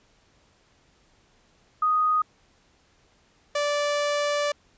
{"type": "tone pair in turn", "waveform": ["sine", "sawtooth"], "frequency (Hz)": [1244.5, 583.4], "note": ["D#6", "D5"], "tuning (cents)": [0, -12], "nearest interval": "octave + minor second", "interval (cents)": 1312, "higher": "first", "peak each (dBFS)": -19, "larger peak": "neither", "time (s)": [[1.82, 2.22], [3.55, 4.52]], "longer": "second", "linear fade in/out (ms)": 5, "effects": ["pink hiss -62 dBFS RMS until 4.77 s", "resampled to 16000 Hz"]}